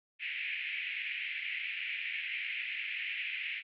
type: band-pass noise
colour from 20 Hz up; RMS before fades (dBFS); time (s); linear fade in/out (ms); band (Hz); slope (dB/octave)
white; -38; 0.19-3.63; 50; 2000 to 2700; 48
effects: none